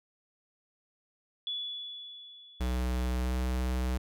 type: tone with exponential decay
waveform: sine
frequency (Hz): 3424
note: A7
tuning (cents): -48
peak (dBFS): -31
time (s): 1.47-3.54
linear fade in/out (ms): 1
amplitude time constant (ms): 450
type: tone with pitch glide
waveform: square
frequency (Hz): 62.3 to 63.02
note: B1 to B1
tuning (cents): +16 to +36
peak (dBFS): -29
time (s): 2.6-3.98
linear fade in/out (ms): 10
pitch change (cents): +20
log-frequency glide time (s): 3.21-3.33
effects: none